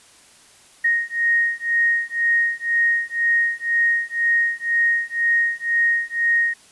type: beating tone pair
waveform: sine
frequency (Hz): 1864.7 / 1866.7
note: A#6 / A#6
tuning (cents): 0 / +2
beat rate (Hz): 2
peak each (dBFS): -20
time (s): 0.84-6.54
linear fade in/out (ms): 10
effects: white hiss -50 dBFS RMS until 6.71 s + resampled to 24000 Hz

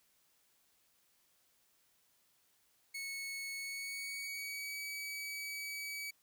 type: tone with pitch glide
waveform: sawtooth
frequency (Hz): 2204 to 2280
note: C#7 to C#7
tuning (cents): -11 to +48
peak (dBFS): -37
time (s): 2.94-6.11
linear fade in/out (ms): 10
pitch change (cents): +59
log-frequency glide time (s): 3.54-4.8
effects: white hiss -73 dBFS RMS until 6.22 s

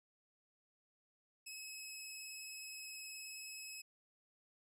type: tone with vibrato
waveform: 15% pulse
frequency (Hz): 2572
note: E7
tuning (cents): -43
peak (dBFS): -40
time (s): 1.46-3.82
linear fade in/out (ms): 10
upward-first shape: sine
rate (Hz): 19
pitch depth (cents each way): 15
effects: none

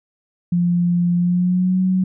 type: tone with pitch glide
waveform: sine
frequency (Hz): 174.61 to 186.06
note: F3 to F#3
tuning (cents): 0 to +10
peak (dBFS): -14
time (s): 0.52-2.04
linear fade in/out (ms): 5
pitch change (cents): +110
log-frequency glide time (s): 1.16-1.8
effects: none

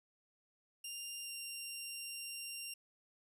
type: tone with pitch glide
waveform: 15% pulse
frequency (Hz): 2794 to 2775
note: F7 to F7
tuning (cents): 0 to -12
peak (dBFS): -36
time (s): 0.84-2.74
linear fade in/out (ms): 5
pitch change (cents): -12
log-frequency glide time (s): 1.23-1.3
effects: none

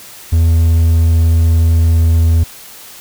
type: tone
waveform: triangle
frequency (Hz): 82.41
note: E2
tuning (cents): 0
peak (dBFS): -5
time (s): 0.32-2.44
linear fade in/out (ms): 10
effects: white hiss -35 dBFS RMS until 3 s

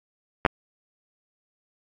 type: clicks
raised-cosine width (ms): 0.5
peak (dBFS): -3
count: 2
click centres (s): 0.451 / 0.462
effects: AAC 48 kbps

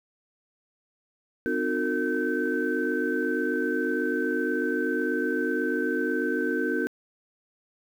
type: tone cluster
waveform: sine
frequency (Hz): 255.3 / 303.4 / 361.6 / 454.9 / 1540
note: C4 / D#4 / F#4 / A#4 / G6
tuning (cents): -42 / -44 / -40 / -42 / -31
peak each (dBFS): -30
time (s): 1.46-6.87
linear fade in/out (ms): 0
effects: tanh soft clip ceiling -13 dBFS + 9-bit

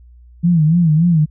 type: tone with vibrato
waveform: sine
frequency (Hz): 163.5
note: E3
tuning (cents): -14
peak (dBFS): -9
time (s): 0.43-1.26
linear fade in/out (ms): 20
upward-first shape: sine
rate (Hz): 3.5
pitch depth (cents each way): 130
effects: added 60 Hz sine -40 dBFS peak until 1.3 s

